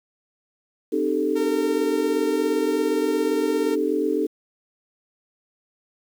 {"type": "chord", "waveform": "sine", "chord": "A half-diminished seventh", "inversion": "first", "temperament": "equal with one note detuned", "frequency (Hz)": [261.6, 304.9, 392, 440], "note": ["C4", "Eb4", "G4", "A4"], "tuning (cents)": [0, -35, 0, 0], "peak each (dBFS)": [-29, -24, -26, -24], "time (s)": [0.92, 4.27], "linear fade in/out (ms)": 10}
{"type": "tone", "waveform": "sawtooth", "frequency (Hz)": 457.3, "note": "A#4", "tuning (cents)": -33, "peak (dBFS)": -25, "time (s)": [1.35, 3.76], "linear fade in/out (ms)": 20}
{"effects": ["8-bit"]}